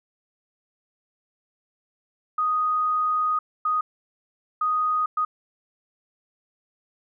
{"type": "tone bursts at uneven times", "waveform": "sine", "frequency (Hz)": 1244.5, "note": "D#6", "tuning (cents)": 0, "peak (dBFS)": -20, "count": 4, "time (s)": [[2.38, 3.39], [3.65, 3.81], [4.61, 5.06], [5.17, 5.25]], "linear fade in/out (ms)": 5, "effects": []}